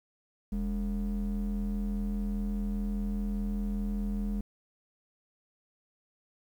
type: ring-modulated tone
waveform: triangle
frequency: 123.47 Hz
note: B2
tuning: in tune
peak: -24 dBFS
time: 0.52-4.41 s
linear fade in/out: 5 ms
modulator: 81 Hz
effects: 10-bit